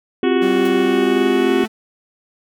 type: harmonic tone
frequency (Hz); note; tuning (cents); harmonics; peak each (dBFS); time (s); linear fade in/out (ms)
370; F#4; 0; 1 / 2 / 3 / 4 / 5 / 6 / 7 / 8 / 9; -25 / -28 / -30 / -31 / -32 / -33 / -33 / -34 / -35; 0.23-1.66; 10
type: chord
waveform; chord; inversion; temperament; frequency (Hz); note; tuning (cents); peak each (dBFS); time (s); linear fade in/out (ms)
sine; C suspended fourth; none; just; 261.6 / 348.8 / 392.4; C4 / F4 / G4; 0 / -2 / +2; -18; 0.23-1.64; 2
type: tone with pitch glide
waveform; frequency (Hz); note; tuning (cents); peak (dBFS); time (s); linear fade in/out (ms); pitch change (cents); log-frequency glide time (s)
40% pulse; 193.2 to 219.4; G3 to A3; -25 to -5; -23; 0.41-1.68; 20; +220; 0.81-1.55
type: noise with exponential decay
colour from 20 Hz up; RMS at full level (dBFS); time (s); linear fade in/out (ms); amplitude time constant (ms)
white; -31; 0.65-0.74; 5; 19
effects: none